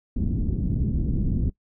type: low-pass noise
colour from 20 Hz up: pink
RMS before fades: -24 dBFS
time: 0.16-1.5 s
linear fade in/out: 5 ms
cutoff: 270 Hz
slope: 24 dB/octave
effects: noise-tail reverb RT60 0.1 s tail -21 dB re dry